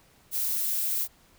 violet noise, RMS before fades -28 dBFS, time 0.31-1.08 s, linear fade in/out 50 ms, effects pink hiss -60 dBFS RMS until 1.38 s

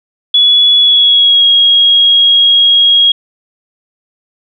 sine tone with pitch glide, 3397 to 3287 Hz, G#7 to G#7, +38 to -19 cents, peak -4 dBFS, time 0.34-3.12 s, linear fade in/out 5 ms, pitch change -57 cents, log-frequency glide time 0.79-1.46 s, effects none

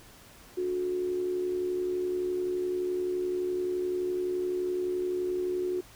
sine tone with amplitude modulation, 363.3 Hz, F#4, 32 cents flat, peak -25 dBFS, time 0.57-5.81 s, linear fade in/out 10 ms, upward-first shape sine, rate 71.7 Hz, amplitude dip 50%, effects pink hiss -53 dBFS RMS until 5.95 s

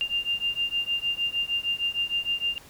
sine beating tone pair, 2794 / 2800.5 Hz, F7 / F7, 0 / +4 cents, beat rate 6.5 Hz, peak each -28 dBFS, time 0.01-2.58 s, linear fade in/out 0 ms, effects pink hiss -50 dBFS RMS until 2.69 s

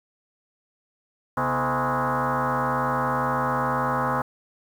sine tone with frequency modulation, 134.5 Hz, C3, 48 cents sharp, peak -21 dBFS, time 1.37-4.22 s, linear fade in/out 5 ms, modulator 191 Hz, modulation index 6.8, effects 8-bit

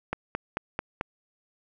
click train, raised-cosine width 0.5 ms, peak -13 dBFS, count 5, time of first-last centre 0.13-1.011 s, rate 4.54 Hz, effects none

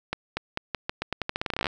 accelerating click train, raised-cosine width 0.3 ms, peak -11 dBFS, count 21, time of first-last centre 0.13-1.668 s, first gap 240 ms, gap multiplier 0.85, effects none

